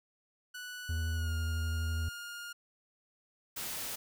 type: tone with pitch glide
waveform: sawtooth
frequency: 1480 to 1416.4 Hz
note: F#6 to F6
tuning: 0 to +24 cents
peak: -38 dBFS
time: 0.54-2.53 s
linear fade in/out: 10 ms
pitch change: -76 cents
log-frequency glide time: 1.12-1.33 s
type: tone with vibrato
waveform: triangle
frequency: 81.5 Hz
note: E2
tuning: 19 cents flat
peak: -29 dBFS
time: 0.89-2.09 s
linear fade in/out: 5 ms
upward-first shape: sine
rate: 12 Hz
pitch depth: 25 cents each way
type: noise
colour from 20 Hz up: white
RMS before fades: -39 dBFS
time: 3.56-3.96 s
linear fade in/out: 10 ms
effects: none